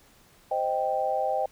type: chord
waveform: sine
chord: C minor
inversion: none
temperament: equal with one note detuned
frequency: 521.7 / 622.3 / 784 Hz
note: C5 / Eb5 / G5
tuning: -5 / 0 / 0 cents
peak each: -30 / -29 / -27 dBFS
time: 0.51-1.46 s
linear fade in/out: 5 ms
effects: pink hiss -58 dBFS RMS until 1.51 s